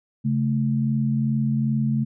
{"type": "tone pair together", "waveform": "sine", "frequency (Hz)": [136.64, 219.2], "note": ["C#3", "A3"], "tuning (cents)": [-25, -6], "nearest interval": "minor sixth", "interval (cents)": 819, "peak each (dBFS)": -22, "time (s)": [0.24, 2.05], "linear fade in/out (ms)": 20, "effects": []}